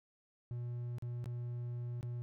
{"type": "tone with dropouts", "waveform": "triangle", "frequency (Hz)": 120.7, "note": "B2", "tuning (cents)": -39, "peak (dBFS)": -36, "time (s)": [0.51, 2.22], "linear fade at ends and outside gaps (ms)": 0, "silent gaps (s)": [[0.984, 1.023], [1.242, 1.258], [2.01, 2.029]], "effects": []}